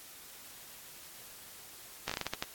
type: slowing click train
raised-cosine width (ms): 0.2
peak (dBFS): -16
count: 9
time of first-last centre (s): 2.08-2.425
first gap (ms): 15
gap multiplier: 1.29
effects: white hiss -51 dBFS RMS until 2.54 s + AAC 64 kbps